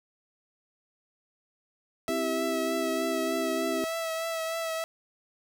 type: tone with vibrato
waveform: sawtooth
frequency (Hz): 654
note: E5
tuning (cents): -14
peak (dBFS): -26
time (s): 2.08-4.84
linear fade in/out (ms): 0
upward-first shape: triangle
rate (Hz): 3.3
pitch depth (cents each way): 27
type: chord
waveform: sine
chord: C major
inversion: none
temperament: equal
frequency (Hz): 261.6 / 329.6 / 392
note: C4 / E4 / G4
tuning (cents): 0 / 0 / 0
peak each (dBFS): -33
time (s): 2.09-3.84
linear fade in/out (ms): 0
effects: none